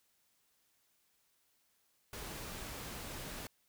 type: noise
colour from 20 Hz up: pink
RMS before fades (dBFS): -45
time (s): 2.13-3.47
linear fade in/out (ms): 2
effects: white hiss -75 dBFS RMS until 3.68 s